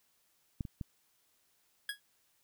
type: clicks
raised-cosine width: 5 ms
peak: -23 / -30 / -26 dBFS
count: 3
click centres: 0.608 / 0.652 / 0.812 s
type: tone with exponential decay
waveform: 25% pulse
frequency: 1661.2 Hz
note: G#6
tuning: in tune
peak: -28 dBFS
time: 1.89-2 s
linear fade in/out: 2 ms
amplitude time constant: 22 ms
effects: white hiss -73 dBFS RMS until 2.43 s